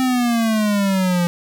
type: exponential sweep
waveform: square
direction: down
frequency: 261.2 to 172.1 Hz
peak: -16 dBFS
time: 0-1.27 s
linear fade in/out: 0 ms
effects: none